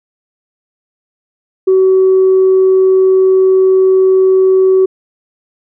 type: tone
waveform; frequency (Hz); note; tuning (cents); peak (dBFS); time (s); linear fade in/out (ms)
sine; 377.8; F#4; +36; -4; 1.67-4.86; 10
effects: tanh soft clip ceiling -2 dBFS